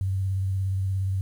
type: tone with vibrato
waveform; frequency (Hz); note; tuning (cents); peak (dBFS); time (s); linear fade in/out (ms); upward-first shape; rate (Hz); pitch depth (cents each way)
sine; 95.8; G2; -39; -23; 0.01-1.21; 0; sine; 17; 28
effects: 9-bit